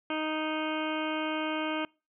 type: harmonic tone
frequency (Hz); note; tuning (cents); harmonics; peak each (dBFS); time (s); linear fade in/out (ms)
311.1; D#4; 0; 1 / 2 / 3 / 4 / 5 / 7 / 8 / 9 / 10; -33 / -36 / -38 / -39 / -40 / -41 / -42 / -43 / -43; 0.1-1.85; 2
effects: noise-tail reverb RT60 0.3 s tail -26 dB re dry